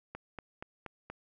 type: click train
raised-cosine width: 0.5 ms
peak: -26 dBFS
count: 5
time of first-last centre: 0.15-1.1 s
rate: 4.21 Hz
effects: none